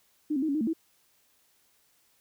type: tone with pitch steps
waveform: sine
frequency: 302.4 / 264.9 / 315 / 279.3 / 309.9 / 224.4 / 324.4 Hz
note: D#4 / C4 / D#4 / C#4 / D#4 / A3 / E4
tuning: -49 / +22 / +21 / +13 / -7 / +34 / -28 cents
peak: -25 dBFS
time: 0.3-0.734 s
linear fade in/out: 10 ms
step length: 62 ms
effects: white hiss -67 dBFS RMS until 2.2 s